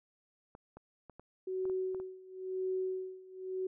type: clicks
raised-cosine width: 1 ms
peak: -36 dBFS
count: 8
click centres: 0.551 / 0.77 / 1.097 / 1.196 / 1.654 / 1.698 / 1.947 / 2 s
type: tone with tremolo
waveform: sine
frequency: 374.3 Hz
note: F#4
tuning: 20 cents sharp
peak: -31 dBFS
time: 1.47-3.67 s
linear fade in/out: 5 ms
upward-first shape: sine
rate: 0.98 Hz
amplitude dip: 90%
effects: none